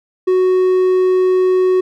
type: tone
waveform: triangle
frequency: 370 Hz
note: F#4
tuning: in tune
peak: -8 dBFS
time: 0.27-1.81 s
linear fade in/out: 10 ms
effects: none